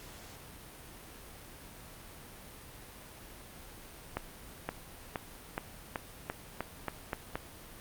accelerating click train, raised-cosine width 0.5 ms, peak -18 dBFS, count 10, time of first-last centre 4.17-7.355 s, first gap 520 ms, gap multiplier 0.9, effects pink hiss -50 dBFS RMS until 7.8 s + Opus 48 kbps

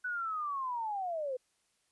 sine linear sweep, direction down, 1499 to 492.1 Hz, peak -33 dBFS, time 0.04-1.37 s, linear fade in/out 10 ms, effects white hiss -75 dBFS RMS until 1.91 s + resampled to 24000 Hz

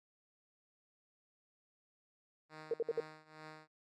5% pulse tone with tremolo, 155.56 Hz, D#3, in tune, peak -37 dBFS, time 2.49-3.68 s, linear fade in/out 50 ms, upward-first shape triangle, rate 2.3 Hz, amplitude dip 90%
sine tone bursts, 461.5 Hz, A#4, 17 cents flat, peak -31 dBFS, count 4, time 2.71-3.002 s, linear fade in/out 2 ms, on 28 ms, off 60 ms
effects low-pass 5000 Hz 12 dB/octave

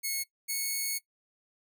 5% pulse tone pair in turn, 2186 / 2205 Hz, C#7 / C#7, -25 / -10 cents, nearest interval unison, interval 15 cents, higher second, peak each -20 dBFS, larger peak neither, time 0.03-0.24 / 0.48-0.99 s, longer second, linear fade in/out 20 ms, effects noise-tail reverb RT60 0.1 s tail -19 dB re dry

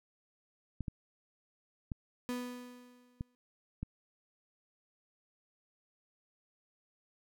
clicks, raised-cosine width 5 ms, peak -25 dBFS, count 5, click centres 0.807 / 0.882 / 1.918 / 3.209 / 3.83 s
35% pulse tone with exponential decay, 246.9 Hz, B3, in tune, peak -32 dBFS, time 2.29-3.35 s, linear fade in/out 0 ms, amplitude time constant 230 ms
effects none

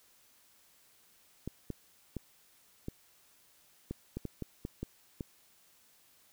clicks, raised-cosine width 3 ms, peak -24 dBFS, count 11, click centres 1.476 / 1.703 / 2.167 / 2.884 / 3.91 / 4.17 / 4.253 / 4.423 / 4.651 / 4.83 / 5.208 s, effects white hiss -65 dBFS RMS until 6.32 s

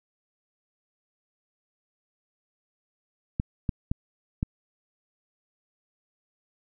clicks, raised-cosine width 5 ms, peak -13 dBFS, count 4, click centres 3.399 / 3.692 / 3.915 / 4.429 s, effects none

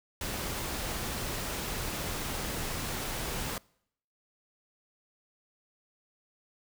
pink noise, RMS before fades -35 dBFS, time 0.21-3.58 s, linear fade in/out 2 ms, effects noise-tail reverb RT60 0.7 s tail -25 dB re dry

